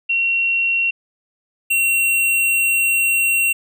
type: tone pair in turn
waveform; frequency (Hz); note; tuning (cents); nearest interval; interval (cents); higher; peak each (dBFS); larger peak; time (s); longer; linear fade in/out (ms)
sine / square; 2735 / 2735; F7 / F7; -37 / -37; unison; 0; neither; -15; neither; 0.09-0.91 / 1.7-3.53; second; 10
effects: none